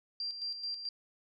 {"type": "tone with tremolo", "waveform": "sine", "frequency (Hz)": 4725, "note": "D8", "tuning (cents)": 10, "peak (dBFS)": -34, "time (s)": [0.2, 0.89], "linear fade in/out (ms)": 2, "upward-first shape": "square", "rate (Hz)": 4.6, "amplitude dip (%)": 55, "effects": []}